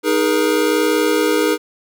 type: chord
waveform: square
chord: D# suspended fourth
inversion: none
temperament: equal with one note detuned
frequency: 311.1 / 415.3 / 476.2 Hz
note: D#4 / G#4 / A#4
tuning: 0 / 0 / +37 cents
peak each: -19 dBFS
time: 0.03-1.58 s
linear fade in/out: 50 ms
effects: none